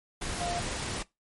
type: tone in noise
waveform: sine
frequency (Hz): 698.5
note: F5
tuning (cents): 0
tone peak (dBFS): -31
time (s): 0.4-0.6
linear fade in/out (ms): 10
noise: pink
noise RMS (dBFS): -34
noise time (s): 0.21-1.03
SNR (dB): 0
effects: noise-tail reverb RT60 0.2 s tail -21 dB re dry + MP3 48 kbps